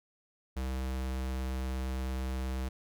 square tone, 64.9 Hz, C2, 13 cents flat, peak -33 dBFS, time 0.56-2.69 s, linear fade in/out 10 ms, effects none

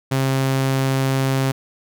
sawtooth tone, 133.9 Hz, C3, 40 cents sharp, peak -13 dBFS, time 0.11-1.52 s, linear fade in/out 10 ms, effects none

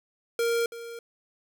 square tone with echo, 466.2 Hz, A#4, in tune, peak -24 dBFS, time 0.39-0.66 s, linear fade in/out 2 ms, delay 330 ms, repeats 1, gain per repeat -14 dB, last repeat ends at 0.99 s, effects none

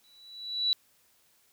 sine tone with exponential growth, 3939 Hz, B7, 5 cents flat, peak -21 dBFS, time 0.04-0.73 s, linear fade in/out 0 ms, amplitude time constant 150 ms, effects white hiss -66 dBFS RMS until 1.52 s

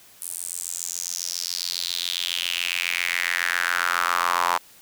square tone with high-pass filter sweep, 43.65 Hz, F1, in tune, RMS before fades -26 dBFS, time 0.21-4.58 s, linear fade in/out 10 ms, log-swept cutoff 9900 to 960 Hz, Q 4.1, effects white hiss -51 dBFS RMS until 4.81 s

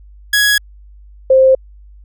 sawtooth / sine tone pair in turn, 1670 / 526 Hz, G#6 / C5, +9 / +9 cents, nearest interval octave + minor sixth, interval 2000 cents, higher first, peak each -6 / -5 dBFS, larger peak second, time 0.33-0.58 / 1.3-1.55 s, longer neither, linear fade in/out 5 ms, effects added 50 Hz sine -37 dBFS peak until 2.04 s

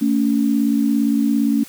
sine tone pair together, 224.3 / 281.8 Hz, A3 / C#4, +34 / +29 cents, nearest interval major third, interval 395 cents, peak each -17 dBFS, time 0.01-1.64 s, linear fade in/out 10 ms, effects white hiss -41 dBFS RMS until 1.68 s

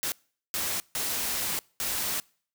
white noise bursts at uneven times, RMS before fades -30 dBFS, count 4, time 0.03-0.12 / 0.54-0.8 / 0.95-1.59 / 1.8-2.2 s, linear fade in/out 0 ms, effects noise-tail reverb RT60 0.5 s tail -26 dB re dry

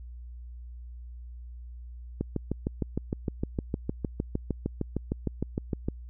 click train, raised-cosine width 3 ms, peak -15 dBFS, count 25, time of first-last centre 2.21-5.885 s, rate 6.53 Hz, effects added 60 Hz sine -40 dBFS peak until 6.09 s

